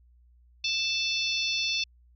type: harmonic tone with a mistuned harmonic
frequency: 881 Hz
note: A5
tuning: 2 cents sharp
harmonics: 3 / 4 / 5 / 6 / 7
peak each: -30 / -31 / -32 / -35 / -41 dBFS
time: 0.64-1.84 s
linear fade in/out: 5 ms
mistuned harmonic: 7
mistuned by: -90 cents
effects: added 60 Hz sine -56 dBFS peak until 2.15 s